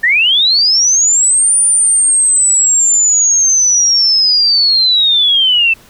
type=linear two-way sweep; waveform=sine; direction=up then down; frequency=1760 to 9397 to 2631 Hz; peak=-7 dBFS; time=0.03-5.74 s; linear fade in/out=10 ms; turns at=1.57 s; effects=pink hiss -43 dBFS RMS until 5.89 s